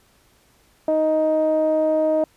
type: tone with low-pass filter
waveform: sawtooth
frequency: 312.4 Hz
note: D#4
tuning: 7 cents sharp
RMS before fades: -19 dBFS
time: 0.88-2.24 s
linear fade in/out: 2 ms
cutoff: 680 Hz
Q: 8.1
effects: pink hiss -58 dBFS RMS until 2.36 s + resampled to 32000 Hz